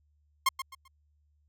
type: tone with echo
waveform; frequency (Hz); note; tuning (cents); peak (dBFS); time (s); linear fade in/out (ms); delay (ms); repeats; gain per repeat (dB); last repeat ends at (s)
sawtooth; 1066; C6; +32; -18; 0.46-0.49; 5; 130; 3; -11; 0.88
effects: added 74 Hz sine -66 dBFS peak until 1.48 s